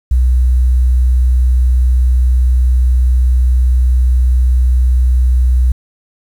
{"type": "tone", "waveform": "sine", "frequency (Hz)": 62.4, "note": "B1", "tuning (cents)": 19, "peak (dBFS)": -7, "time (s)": [0.11, 5.72], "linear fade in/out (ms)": 5, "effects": ["7-bit"]}